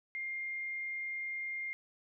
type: tone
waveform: sine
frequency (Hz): 2115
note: C7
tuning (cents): +18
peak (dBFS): -36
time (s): 0.15-1.73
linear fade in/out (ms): 0
effects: none